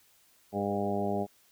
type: harmonic tone with a mistuned harmonic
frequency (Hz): 101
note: G#2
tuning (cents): -48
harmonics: 1 / 2 / 3 / 4 / 5 / 6 / 7 / 8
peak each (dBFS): -40 / -33 / -39 / -34 / -41 / -36 / -36 / -38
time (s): 0.52-1.27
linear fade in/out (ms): 50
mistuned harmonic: 5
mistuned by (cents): -24
effects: white hiss -64 dBFS RMS until 1.51 s